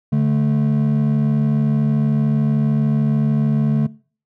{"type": "tone pair together", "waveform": "triangle", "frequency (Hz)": [144.82, 218.3], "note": ["D3", "A3"], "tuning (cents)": [-24, -13], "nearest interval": "perfect fifth", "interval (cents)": 711, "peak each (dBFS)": [-13, -15], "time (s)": [0.12, 3.87], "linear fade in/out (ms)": 10, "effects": ["noise-tail reverb RT60 0.4 s tail -21 dB re dry", "tanh soft clip ceiling -7 dBFS"]}